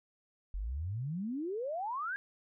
sine exponential sweep, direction up, 43.18 to 1659 Hz, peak -34 dBFS, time 0.54-2.16 s, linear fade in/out 0 ms, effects none

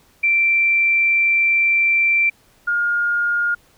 sine tone pair in turn, 2349 / 1420 Hz, D7 / F6, 0 / +28 cents, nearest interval major sixth, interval 872 cents, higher first, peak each -13 / -16 dBFS, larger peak first, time 0.23-2.3 / 2.67-3.55 s, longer first, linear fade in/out 10 ms, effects pink hiss -55 dBFS RMS until 3.77 s

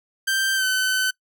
sawtooth tone with pitch glide, 1568 to 1519.8 Hz, G6 to F#6, 0 to +46 cents, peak -16 dBFS, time 0.27-1.11 s, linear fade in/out 10 ms, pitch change -54 cents, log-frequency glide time 0.55-0.65 s, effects noise-tail reverb RT60 0.1 s tail -23 dB re dry

